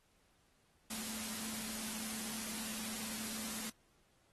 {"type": "tone in noise", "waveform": "sine", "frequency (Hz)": 220, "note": "A3", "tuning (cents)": 0, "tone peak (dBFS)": -48, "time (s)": [0.9, 3.7], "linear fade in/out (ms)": 5, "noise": "white", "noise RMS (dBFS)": -43, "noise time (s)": [0.9, 3.7], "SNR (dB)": -8, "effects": ["pink hiss -73 dBFS RMS until 4.32 s", "AAC 32 kbps"]}